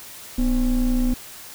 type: ring-modulated tone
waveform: triangle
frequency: 138.59 Hz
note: C#3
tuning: in tune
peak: -12 dBFS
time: 0.38-1.14 s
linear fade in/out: 5 ms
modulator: 109 Hz
effects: white hiss -40 dBFS RMS until 1.54 s